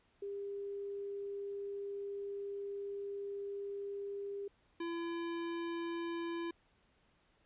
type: tone pair in turn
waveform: sine / square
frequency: 400.8 / 337.8 Hz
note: G4 / E4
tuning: +38 / +42 cents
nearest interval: minor third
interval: 296 cents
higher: first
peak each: -39 / -38 dBFS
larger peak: second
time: 0.22-4.48 / 4.8-6.51 s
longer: first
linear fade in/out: 5 ms
effects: pink hiss -72 dBFS RMS until 7.45 s + resampled to 8000 Hz